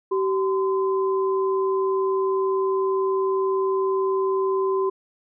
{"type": "tone pair together", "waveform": "sine", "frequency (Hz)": [384.5, 1026.5], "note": ["G4", "C6"], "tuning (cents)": [-33, -33], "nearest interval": "octave + perfect fourth", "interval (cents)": 1700, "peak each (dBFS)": [-20, -27], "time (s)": [0.11, 4.9], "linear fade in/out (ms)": 10, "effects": []}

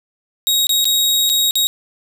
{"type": "tone with dropouts", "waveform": "sawtooth", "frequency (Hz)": 3784, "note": "A#7", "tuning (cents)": 25, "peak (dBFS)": -10, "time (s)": [0.47, 1.67], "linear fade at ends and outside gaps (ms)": 0, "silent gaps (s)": [[0.669, 0.693], [0.844, 0.854], [1.293, 1.298], [1.509, 1.555]], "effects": []}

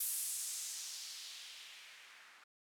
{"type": "noise with low-pass filter sweep", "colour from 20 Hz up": "violet", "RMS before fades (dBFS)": -45, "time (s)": [0, 2.44], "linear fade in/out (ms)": 5, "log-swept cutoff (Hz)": [12000, 1500], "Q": 1.5, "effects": []}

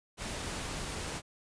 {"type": "noise", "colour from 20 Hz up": "pink", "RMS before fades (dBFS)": -38, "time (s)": [0.17, 1.22], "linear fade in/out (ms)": 50, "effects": ["resampled to 22050 Hz"]}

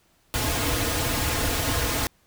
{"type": "noise with comb filter", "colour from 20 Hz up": "pink", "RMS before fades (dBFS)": -25, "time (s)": [0.34, 2.07], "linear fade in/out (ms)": 0, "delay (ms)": 5.2, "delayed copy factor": -0.85, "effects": ["pink hiss -63 dBFS RMS until 2.26 s"]}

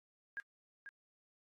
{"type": "tone with echo", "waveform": "sine", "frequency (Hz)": 1627, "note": "G#6", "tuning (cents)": -36, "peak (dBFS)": -39, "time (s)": [0.37, 0.4], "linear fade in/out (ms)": 0, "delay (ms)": 490, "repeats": 1, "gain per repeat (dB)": -8, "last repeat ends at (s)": 0.89, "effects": ["AAC 32 kbps"]}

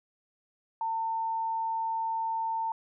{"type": "tone", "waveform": "sine", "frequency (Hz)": 900, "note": "A5", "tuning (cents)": 39, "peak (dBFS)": -28, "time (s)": [0.81, 2.72], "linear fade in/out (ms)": 2, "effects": []}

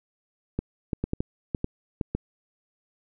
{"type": "clicks", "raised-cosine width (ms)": 3, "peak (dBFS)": -13, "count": 9, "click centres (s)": [0.59, 0.932, 1.04, 1.134, 1.205, 1.548, 1.644, 2.012, 2.15], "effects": []}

